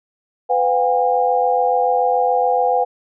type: tone cluster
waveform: sine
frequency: 503 / 720 / 807 Hz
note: B4 / F#5 / G#5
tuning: +32 / -47 / -50 cents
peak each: -18 dBFS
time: 0.49-2.85 s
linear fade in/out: 20 ms
effects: none